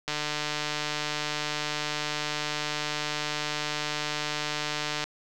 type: click train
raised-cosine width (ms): 0.2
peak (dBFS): -12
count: 745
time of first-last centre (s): 0.08-5.04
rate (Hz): 150
effects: none